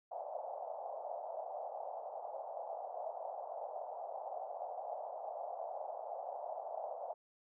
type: band-pass noise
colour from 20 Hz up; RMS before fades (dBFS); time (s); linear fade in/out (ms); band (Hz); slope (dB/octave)
white; -44; 0.11-7.14; 10; 590 to 780; 48
effects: none